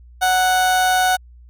30% pulse tone with amplitude modulation, 740 Hz, F#5, in tune, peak -10 dBFS, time 0.21-1.17 s, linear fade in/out 20 ms, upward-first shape sine, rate 177 Hz, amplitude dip 30%, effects added 60 Hz sine -41 dBFS peak until 1.49 s

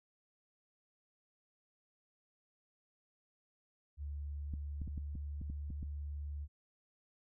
sine tone with pitch glide, 72.4 to 72.82 Hz, D2 to D2, -24 to -14 cents, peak -39 dBFS, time 3.97-6.48 s, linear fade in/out 50 ms, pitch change +10 cents, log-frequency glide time 4.21-5.82 s
clicks, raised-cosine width 5 ms, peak -32 dBFS, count 9, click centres 4.538 / 4.817 / 4.877 / 4.978 / 5.154 / 5.415 / 5.5 / 5.704 / 5.829 s
effects none

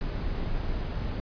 brown noise, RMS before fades -30 dBFS, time 0.01-1.2 s, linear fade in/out 0 ms, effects resampled to 11025 Hz

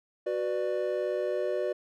triangle chord, B minor, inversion second, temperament just, 370.4 / 493.9 / 592.7 Hz, F#4 / B4 / D5, +2 / 0 / +16 cents, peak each -30 / -31 / -29 dBFS, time 0.26-1.73 s, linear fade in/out 10 ms, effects none

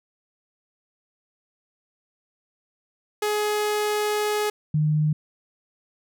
sawtooth / sine tone pair in turn, 420.3 / 152.51 Hz, G#4 / D#3, +21 / -34 cents, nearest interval octave + tritone, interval 1755 cents, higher first, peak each -18 dBFS, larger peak neither, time 3.22-4.5 / 4.74-5.13 s, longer first, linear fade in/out 5 ms, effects none

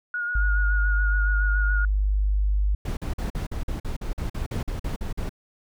sine tone with vibrato, 1439 Hz, F#6, 49 cents flat, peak -25 dBFS, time 0.14-1.85 s, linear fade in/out 2 ms, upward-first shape sine, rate 7.1 Hz, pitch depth 27 cents each way
sine tone, 50.2 Hz, G1, 42 cents sharp, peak -19 dBFS, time 0.35-2.75 s, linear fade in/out 5 ms
brown noise bursts, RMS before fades -28 dBFS, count 15, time 2.85-5.294 s, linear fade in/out 5 ms, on 120 ms, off 46 ms
effects none

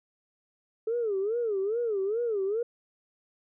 sine tone with vibrato, 429.2 Hz, A4, 43 cents flat, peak -25 dBFS, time 0.87-2.63 s, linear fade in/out 5 ms, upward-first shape sine, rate 2.4 Hz, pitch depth 200 cents each way, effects tanh soft clip ceiling -21 dBFS

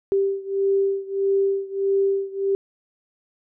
sine beating tone pair, 392 / 393.6 Hz, G4 / G4, 0 / +7 cents, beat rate 1.6 Hz, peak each -21 / -23 dBFS, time 0.12-2.55 s, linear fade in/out 0 ms, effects none

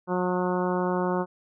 harmonic tone with a mistuned harmonic, 180.8 Hz, F#3, 40 cents flat, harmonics 1 / 2 / 3 / 4 / 5 / 6 / 7 / 8, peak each -28 / -28 / -31 / -35 / -32 / -35 / -38 / -40 dBFS, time 0.07-1.26 s, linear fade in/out 50 ms, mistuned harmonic 8, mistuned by +21 cents, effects none

